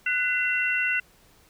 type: tone cluster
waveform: sine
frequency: 1482 / 2027 / 2724 Hz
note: F#6 / B6 / F7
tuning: +2 / +45 / -44 cents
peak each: -26 / -28 / -26 dBFS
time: 0.06-1 s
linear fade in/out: 5 ms
effects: pink hiss -58 dBFS RMS until 1.49 s